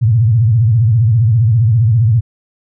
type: tone with vibrato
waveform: sine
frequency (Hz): 113.4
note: A#2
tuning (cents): -47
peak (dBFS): -7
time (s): 0.01-2.21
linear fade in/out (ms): 20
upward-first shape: sine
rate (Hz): 15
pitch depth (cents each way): 180
effects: none